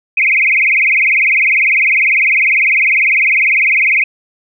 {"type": "tone with vibrato", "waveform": "sine", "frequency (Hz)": 2302, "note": "D7", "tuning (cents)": -35, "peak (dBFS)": -8, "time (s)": [0.17, 4.04], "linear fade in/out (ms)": 5, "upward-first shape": "sine", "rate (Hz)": 20, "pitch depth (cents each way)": 190, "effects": []}